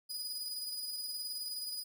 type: tone with tremolo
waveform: sawtooth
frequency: 4944 Hz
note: D#8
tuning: 12 cents flat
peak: -34 dBFS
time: 0.09-1.84 s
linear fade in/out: 20 ms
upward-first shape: square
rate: 19 Hz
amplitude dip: 30%
effects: none

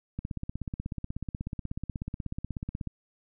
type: click train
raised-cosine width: 5 ms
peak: -21 dBFS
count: 45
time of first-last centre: 0.19-2.873 s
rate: 16.4 Hz
effects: none

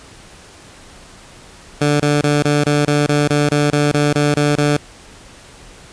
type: tone bursts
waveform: 15% pulse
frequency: 146.7 Hz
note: D3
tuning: 2 cents flat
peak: -6 dBFS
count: 14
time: 1.81-4.769 s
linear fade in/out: 5 ms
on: 190 ms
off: 23 ms
effects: pink hiss -41 dBFS RMS until 5.92 s + resampled to 22050 Hz

